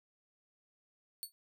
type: tone with exponential decay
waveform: 10% pulse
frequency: 4435 Hz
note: C#8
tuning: in tune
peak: -29 dBFS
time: 1.23-1.32 s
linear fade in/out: 0 ms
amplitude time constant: 19 ms
effects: none